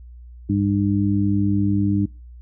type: harmonic tone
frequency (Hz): 100.5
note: G2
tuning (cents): +44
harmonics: 1 / 2 / 3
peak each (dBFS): -21 / -21 / -21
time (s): 0.49-2.06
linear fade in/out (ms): 10
effects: noise-tail reverb RT60 0.3 s tail -26 dB re dry + added 60 Hz sine -38 dBFS peak until 2.41 s